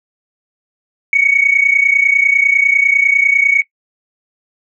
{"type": "tone pair together", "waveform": "sine", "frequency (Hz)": [2217, 2247], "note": ["C#7", "C#7"], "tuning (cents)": [0, 23], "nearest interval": "unison", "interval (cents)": 23, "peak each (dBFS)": -11, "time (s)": [1.13, 3.62], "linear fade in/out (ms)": 2, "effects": ["noise-tail reverb RT60 0.1 s tail -21 dB re dry", "tanh soft clip ceiling -1 dBFS"]}